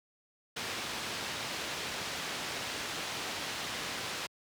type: low-pass noise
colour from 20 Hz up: white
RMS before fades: -38 dBFS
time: 0.56-4.27 s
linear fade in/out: 10 ms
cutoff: 4200 Hz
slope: 12 dB/octave
effects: high-pass 80 Hz 12 dB/octave